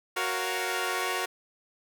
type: chord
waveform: 10% pulse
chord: Gb major seventh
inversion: none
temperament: equal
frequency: 370 / 466.2 / 554.4 / 698.5 Hz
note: Gb4 / Bb4 / Db5 / F5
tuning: 0 / 0 / 0 / 0 cents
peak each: -23 / -25 / -29 / -28 dBFS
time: 0.16-1.26 s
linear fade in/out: 10 ms
effects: none